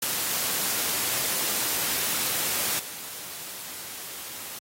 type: noise with level steps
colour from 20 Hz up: white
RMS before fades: -27 / -38 dBFS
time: 0.02-4.59 s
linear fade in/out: 5 ms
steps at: 2.79 s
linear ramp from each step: 5 ms
effects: high-pass 100 Hz 12 dB/octave + AAC 48 kbps